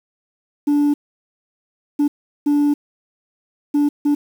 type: tone bursts at uneven times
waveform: sine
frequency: 291 Hz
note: D4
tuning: 16 cents flat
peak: -10 dBFS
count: 5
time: 0.67-0.94 / 1.99-2.08 / 2.46-2.74 / 3.74-3.89 / 4.05-4.15 s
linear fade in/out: 10 ms
effects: tanh soft clip ceiling -12 dBFS + 7-bit